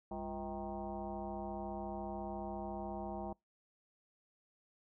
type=tone with frequency modulation; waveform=sine; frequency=493.9 Hz; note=B4; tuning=in tune; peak=-39 dBFS; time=0.11-3.33 s; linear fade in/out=5 ms; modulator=146 Hz; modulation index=2.8; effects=noise-tail reverb RT60 0.2 s tail -26 dB re dry